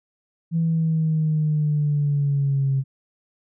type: linear sweep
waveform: sine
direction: down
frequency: 166 to 134.3 Hz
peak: -17 dBFS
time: 0.51-2.84 s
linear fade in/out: 50 ms
effects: tanh soft clip ceiling -13 dBFS